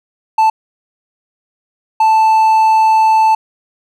triangle tone bursts at uneven times, 880 Hz, A5, in tune, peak -5 dBFS, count 2, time 0.38-0.5 / 2-3.35 s, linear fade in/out 5 ms, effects none

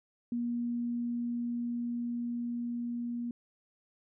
sine tone with level ramp, 238.5 Hz, A#3, 40 cents sharp, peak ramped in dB -30 to -33 dBFS, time 0.32-3.31 s, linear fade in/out 2 ms, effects none

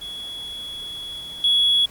triangle tone with level steps, 3365 Hz, G#7, 22 cents sharp, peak -29 / -31 / -12 dBFS, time 0.01-1.86 s, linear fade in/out 10 ms, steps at 1.2 / 1.44 s, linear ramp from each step 2 ms, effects tanh soft clip ceiling -11 dBFS + pink hiss -46 dBFS RMS until 1.9 s

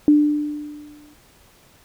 sine tone with exponential decay, 296.8 Hz, D4, 18 cents sharp, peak -8 dBFS, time 0.08-1.14 s, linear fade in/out 1 ms, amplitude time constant 230 ms, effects pink hiss -53 dBFS RMS until 1.84 s

